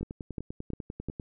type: two click trains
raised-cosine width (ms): 3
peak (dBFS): -21 / -24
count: 4 / 13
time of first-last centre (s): 0.03-1.086 / 0.01-1.198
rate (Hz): 2.84 / 10.1
effects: none